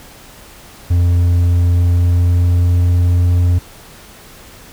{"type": "tone with pitch glide", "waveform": "triangle", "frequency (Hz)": [87.31, 88.07], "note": ["F2", "F2"], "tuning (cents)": [0, 15], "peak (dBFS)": -7, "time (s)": [0.9, 3.59], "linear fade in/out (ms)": 10, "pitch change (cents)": 15, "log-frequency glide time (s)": [1.53, 2.87], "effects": ["pink hiss -39 dBFS RMS until 4.72 s"]}